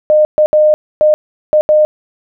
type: tone bursts at uneven times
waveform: sine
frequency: 610 Hz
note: D#5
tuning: 34 cents flat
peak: -5 dBFS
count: 6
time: 0.1-0.25 / 0.38-0.46 / 0.53-0.74 / 1.01-1.14 / 1.53-1.61 / 1.69-1.85 s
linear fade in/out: 0 ms
effects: none